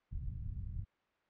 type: low-pass noise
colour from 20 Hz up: white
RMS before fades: -41 dBFS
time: 0.11-0.85 s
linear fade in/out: 20 ms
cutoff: 110 Hz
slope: 24 dB/octave
effects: white hiss -75 dBFS RMS until 1.29 s + low-pass 2000 Hz 12 dB/octave